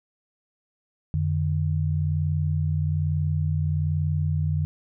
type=tone pair together; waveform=sine; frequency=89.7 / 150.86 Hz; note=F2 / D3; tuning=+47 / +47 cents; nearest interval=major sixth; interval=900 cents; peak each=-24 dBFS; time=1.14-4.65 s; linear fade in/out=0 ms; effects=none